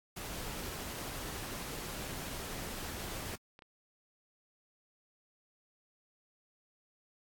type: noise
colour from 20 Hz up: pink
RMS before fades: -42 dBFS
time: 0.16-3.36 s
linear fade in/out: 10 ms
type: clicks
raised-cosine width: 0.3 ms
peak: -37 dBFS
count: 2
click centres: 3.591 / 3.622 s
effects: AAC 64 kbps